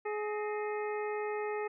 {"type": "harmonic tone with a mistuned harmonic", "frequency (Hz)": 420.9, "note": "G#4", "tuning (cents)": 23, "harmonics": [1, 2, 3, 4, 5, 6], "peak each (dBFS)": [-34, -40, -44, -46, -48, -50], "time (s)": [0.05, 1.68], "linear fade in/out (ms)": 10, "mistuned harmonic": 4, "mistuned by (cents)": 150, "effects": []}